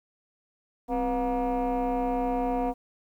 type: tone with frequency modulation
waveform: sine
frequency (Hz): 490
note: B4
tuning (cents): -14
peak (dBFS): -22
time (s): 0.88-2.74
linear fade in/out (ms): 50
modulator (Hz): 229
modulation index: 1.6
effects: tanh soft clip ceiling -23 dBFS + 10-bit